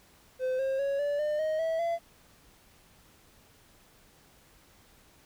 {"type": "tone with pitch steps", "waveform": "triangle", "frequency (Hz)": [514, 534.6, 556, 578.3, 601.4, 625.5, 650.6, 676.7], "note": ["C5", "C5", "C#5", "D5", "D5", "D#5", "E5", "E5"], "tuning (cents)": [-31, 37, 5, -27, 41, 9, -23, 45], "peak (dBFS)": -25, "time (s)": [0.39, 1.99], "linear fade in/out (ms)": 50, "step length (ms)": 200, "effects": ["pink hiss -60 dBFS RMS until 5.25 s"]}